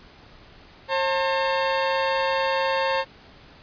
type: tone pair together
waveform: sawtooth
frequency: 536 / 901.4 Hz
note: C5 / A5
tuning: +42 / +42 cents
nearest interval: major sixth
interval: 900 cents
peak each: -19 / -21 dBFS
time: 0.88-3.05 s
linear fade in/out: 50 ms
effects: pink hiss -49 dBFS RMS until 3.62 s + resampled to 11025 Hz